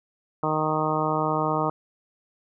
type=harmonic tone; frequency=155.1 Hz; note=D#3; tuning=5 cents flat; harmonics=1 / 2 / 3 / 4 / 5 / 6 / 7 / 8; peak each=-30 / -30 / -30 / -30 / -30 / -30 / -30 / -30 dBFS; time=0.43-1.7 s; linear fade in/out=2 ms; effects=none